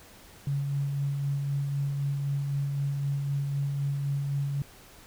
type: tone with tremolo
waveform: sine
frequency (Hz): 140.5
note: C#3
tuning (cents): +24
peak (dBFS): -25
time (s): 0.47-4.62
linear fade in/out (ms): 2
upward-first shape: sine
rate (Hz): 3.9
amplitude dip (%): 30
effects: pink hiss -52 dBFS RMS until 5.06 s